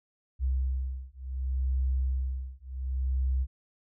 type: beating tone pair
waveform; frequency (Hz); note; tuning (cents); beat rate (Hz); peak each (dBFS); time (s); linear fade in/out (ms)
sine; 64.7 / 65.38; C2 / C2; -19 / -1; 0.68; -30; 0.39-3.47; 50
effects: none